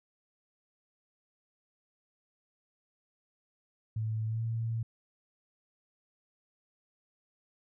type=tone with pitch glide; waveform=sine; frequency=110 to 113.94 Hz; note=A2 to A#2; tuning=0 to -39 cents; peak=-30 dBFS; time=3.96-4.83 s; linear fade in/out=5 ms; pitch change=+61 cents; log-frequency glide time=4.27-4.41 s; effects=none